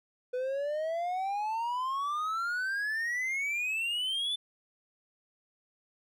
triangle exponential sweep, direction up, 493.9 to 3520 Hz, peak -28 dBFS, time 0.33-4.36 s, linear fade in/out 10 ms, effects none

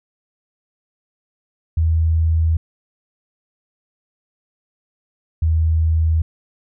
sine tone pair in turn, 81 / 80.39 Hz, E2 / E2, -30 / -43 cents, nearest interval unison, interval 13 cents, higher first, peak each -13 dBFS, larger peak neither, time 1.77-2.57 / 5.42-6.22 s, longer neither, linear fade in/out 5 ms, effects none

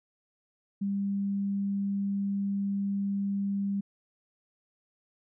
sine tone, 198.9 Hz, G3, 25 cents sharp, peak -27 dBFS, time 0.81-3.81 s, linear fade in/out 10 ms, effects none

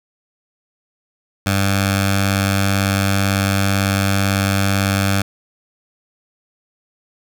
10% pulse tone with notch filter, 98 Hz, G2, in tune, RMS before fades -17 dBFS, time 1.46-5.22 s, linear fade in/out 5 ms, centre 400 Hz, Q 0.67, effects none

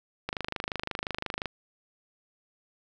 click train, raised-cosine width 0.3 ms, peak -15 dBFS, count 31, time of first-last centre 0.29-1.457 s, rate 25.7 Hz, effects none

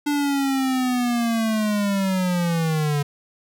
square linear sweep, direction down, 293.7 to 142.7 Hz, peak -20 dBFS, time 0.06-3.03 s, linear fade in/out 10 ms, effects none

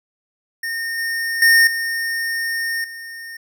square tone with level steps, 1832 Hz, A#6, 31 cents flat, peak -23 / -21 / -10 / -21 / -32 dBFS, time 0.63-3.37 s, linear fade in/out 5 ms, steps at 0.98 / 1.42 / 1.67 / 2.84 s, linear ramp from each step 2 ms, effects none

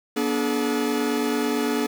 45% pulse tone cluster, 241.9 / 290.9 / 428.4 Hz, B3 / D4 / A4, -36 / -16 / -46 cents, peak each -26 dBFS, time 0.16-1.87 s, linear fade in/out 10 ms, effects 8-bit

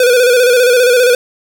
square tone with vibrato, 493.9 Hz, B4, in tune, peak -7 dBFS, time 0-1.15 s, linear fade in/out 2 ms, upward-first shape square, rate 15 Hz, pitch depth 49 cents each way, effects none

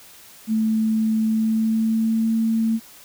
sine tone with pitch glide, 220 to 224.5 Hz, A3 to A3, 0 to +35 cents, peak -17 dBFS, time 0.47-2.8 s, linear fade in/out 50 ms, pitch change +35 cents, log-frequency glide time 1.22-2.32 s, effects white hiss -46 dBFS RMS until 3.04 s

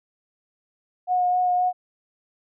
sine tone with vibrato, 724 Hz, F#5, 38 cents flat, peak -18 dBFS, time 1.07-1.73 s, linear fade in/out 50 ms, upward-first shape sine, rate 3.8 Hz, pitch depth 13 cents each way, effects none

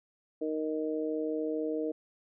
harmonic tone, 155.56 Hz, D#3, in tune, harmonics 2 / 3 / 4, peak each -33 / -33 / -39 dBFS, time 0.41-1.92 s, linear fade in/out 10 ms, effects none

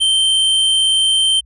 square tone, 3121 Hz, G7, 8 cents flat, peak -12 dBFS, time 0-1.41 s, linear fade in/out 20 ms, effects added 60 Hz sine -45 dBFS peak until 1.45 s + resampled to 24000 Hz

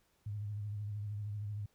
sine tone with vibrato, 103.83 Hz, G#2, in tune, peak -37 dBFS, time 0.26-1.66 s, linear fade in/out 5 ms, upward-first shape sine, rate 13 Hz, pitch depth 48 cents each way, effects pink hiss -74 dBFS RMS until 1.74 s

